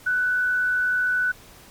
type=tone with frequency modulation; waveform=sine; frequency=1491 Hz; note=F#6; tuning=13 cents sharp; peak=-19 dBFS; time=0.06-1.32 s; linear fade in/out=10 ms; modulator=78.2 Hz; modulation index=0.27; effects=pink hiss -48 dBFS RMS until 1.7 s + MP3 96 kbps